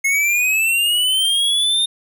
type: linear sweep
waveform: square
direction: up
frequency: 2163 to 3656 Hz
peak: -15 dBFS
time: 0.04-1.86 s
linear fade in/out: 10 ms
effects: none